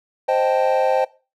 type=chord; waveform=triangle; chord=A half-diminished seventh; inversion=first; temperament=equal; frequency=523.3 / 622.3 / 784 / 880 Hz; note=C5 / Eb5 / G5 / A5; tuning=0 / 0 / 0 / 0 cents; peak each=-17 / -20 / -19 / -23 dBFS; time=0.28-1.05 s; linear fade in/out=10 ms; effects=noise-tail reverb RT60 0.3 s tail -19 dB re dry